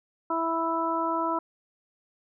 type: harmonic tone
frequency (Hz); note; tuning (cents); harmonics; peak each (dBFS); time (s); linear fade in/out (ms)
329.3; E4; -2; 1 / 2 / 3 / 4; -31 / -32 / -28 / -31; 0.3-1.39; 5
effects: none